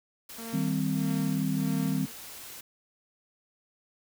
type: noise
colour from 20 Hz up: white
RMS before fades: -44 dBFS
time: 0.29-2.61 s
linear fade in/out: 5 ms
type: tone with tremolo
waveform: sawtooth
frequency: 228.4 Hz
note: A#3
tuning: 35 cents flat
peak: -33 dBFS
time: 0.38-2.12 s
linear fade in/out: 5 ms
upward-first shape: sine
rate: 1.6 Hz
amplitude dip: 85%
type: chord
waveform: sine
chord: C minor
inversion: first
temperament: just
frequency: 156.98 / 196.22 / 261.6 Hz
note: Eb3 / G3 / C4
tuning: +16 / +2 / 0 cents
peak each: -30 dBFS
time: 0.53-2.06 s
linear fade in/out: 10 ms
effects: none